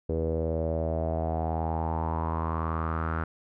sawtooth tone with low-pass filter sweep, 80.9 Hz, E2, 32 cents flat, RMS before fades -29 dBFS, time 0.09-3.24 s, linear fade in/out 5 ms, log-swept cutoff 460 to 1400 Hz, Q 5.9, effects none

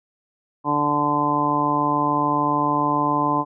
harmonic tone, 146.8 Hz, D3, in tune, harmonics 1 / 2 / 3 / 4 / 5 / 6 / 7, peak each -30 / -24 / -32 / -30 / -29 / -24 / -21 dBFS, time 0.64-3.45 s, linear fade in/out 50 ms, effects none

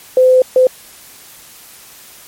sine tone bursts at uneven times, 512 Hz, C5, 38 cents flat, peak -5 dBFS, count 2, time 0.17-0.42 / 0.56-0.67 s, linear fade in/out 2 ms, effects white hiss -39 dBFS RMS until 2.27 s + MP3 64 kbps

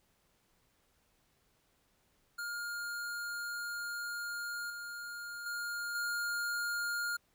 square tone with level steps, 1414 Hz, F6, 21 cents sharp, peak -38 / -42 / -37 / -34 dBFS, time 2.38-7.17 s, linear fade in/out 10 ms, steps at 4.7 / 5.46 / 5.95 s, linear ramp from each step 2 ms, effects pink hiss -73 dBFS RMS until 7.34 s

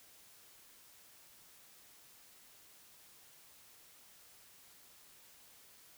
silence, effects white hiss -61 dBFS RMS until 5.97 s

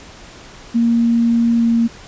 sine tone with pitch glide, 233.1 to 231.5 Hz, A#3 to A#3, 0 to -12 cents, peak -11 dBFS, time 0.74-1.88 s, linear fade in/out 20 ms, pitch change -12 cents, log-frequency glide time 1.57-1.63 s, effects pink hiss -39 dBFS RMS until 2.07 s + resampled to 16000 Hz

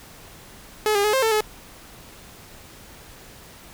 sawtooth tone with pitch steps, 426.9 / 404.5 / 423.4 / 529 / 445.6 / 427.6 Hz, G#4 / G#4 / G#4 / C5 / A4 / A4, +48 / -46 / +33 / +19 / +22 / -49 cents, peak -14 dBFS, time 0.86-1.406 s, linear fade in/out 0 ms, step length 91 ms, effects pink hiss -45 dBFS RMS until 3.73 s

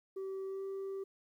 sine tone with pitch glide, 384.9 to 388.9 Hz, G4 to G4, -32 to -14 cents, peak -35 dBFS, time 0.16-1.04 s, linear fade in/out 10 ms, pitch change +18 cents, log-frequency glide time 0.46-0.63 s, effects tanh soft clip ceiling -37 dBFS + 12-bit

